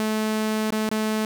sawtooth tone with dropouts, 216.8 Hz, A3, 25 cents flat, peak -18 dBFS, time 0-1.25 s, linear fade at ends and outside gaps 0 ms, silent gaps 0.705-0.723 / 0.891-0.914 s, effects 10-bit

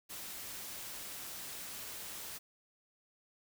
white noise, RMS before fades -45 dBFS, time 0.09-2.39 s, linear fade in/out 20 ms, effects none

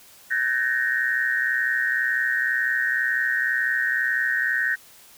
sine tone cluster, 1518 / 1600 / 1732 / 1856 Hz, F#6 / G6 / A6 / A#6, +44 / +35 / -28 / -8 cents, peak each -26 / -29 / -29 / -23 dBFS, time 0.3-4.76 s, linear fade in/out 20 ms, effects white hiss -50 dBFS RMS until 5.17 s

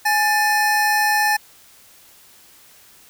square tone pair together, 836 / 1773 Hz, G#5 / A6, +11 / +13 cents, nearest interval octave + minor second, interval 1302 cents, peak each -19 dBFS, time 0.05-1.37 s, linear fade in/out 10 ms, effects white hiss -49 dBFS RMS until 3.09 s

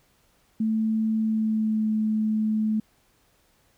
sine tone with pitch glide, 220 to 216.5 Hz, A3 to A3, 0 to -28 cents, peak -21 dBFS, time 0.6-2.8 s, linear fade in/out 5 ms, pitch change -28 cents, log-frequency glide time 1.17-1.9 s, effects pink hiss -64 dBFS RMS until 3.77 s

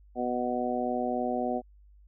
harmonic tone, 123.47 Hz, B2, in tune, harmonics 2 / 3 / 4 / 5 / 6, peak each -32 / -36 / -35 / -34 / -32 dBFS, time 0.15-1.62 s, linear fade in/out 50 ms, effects added 50 Hz sine -53 dBFS peak until 2.07 s

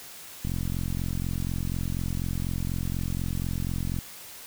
click train, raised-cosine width 5 ms, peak -18 dBFS, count 157, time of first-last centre 0.45-3.987 s, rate 44.1 Hz, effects white hiss -44 dBFS RMS until 4.46 s

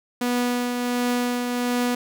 sawtooth tone with tremolo, 244.7 Hz, B3, 16 cents flat, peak -16 dBFS, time 0.21-1.95 s, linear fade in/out 5 ms, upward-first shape triangle, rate 1.4 Hz, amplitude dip 40%, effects none

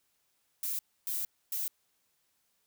violet noise bursts at uneven times, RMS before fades -34 dBFS, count 3, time 0.63-0.79 / 1.07-1.25 / 1.52-1.68 s, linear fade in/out 2 ms, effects white hiss -75 dBFS RMS until 2.66 s

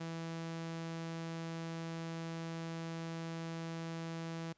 sawtooth tone, 164.81 Hz, E3, in tune, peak -36 dBFS, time 0-4.53 s, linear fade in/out 10 ms, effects pink hiss -75 dBFS RMS until 4.57 s + resampled to 16000 Hz

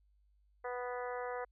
harmonic tone, 246.9 Hz, B3, in tune, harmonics 2 / 3 / 4 / 5 / 6 / 7 / 8, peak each -40 / -44 / -46 / -48 / -50 / -51 / -52 dBFS, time 0.64-1.45 s, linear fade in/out 10 ms, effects added 50 Hz sine -67 dBFS peak until 1.51 s

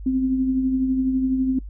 sine tone with tremolo, 260.9 Hz, C4, 5 cents flat, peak -16 dBFS, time 0.06-1.59 s, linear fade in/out 5 ms, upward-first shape triangle, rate 12 Hz, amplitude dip 45%, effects noise-tail reverb RT60 0.1 s tail -21 dB re dry + added 50 Hz sine -32 dBFS peak until 1.69 s

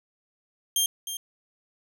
15% pulse tone with echo, 3195 Hz, G7, 32 cents sharp, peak -14 dBFS, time 0.76-0.86 s, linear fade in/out 2 ms, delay 310 ms, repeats 1, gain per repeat -10 dB, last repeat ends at 1.17 s, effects none

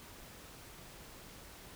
silence, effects pink hiss -53 dBFS RMS until 1.75 s

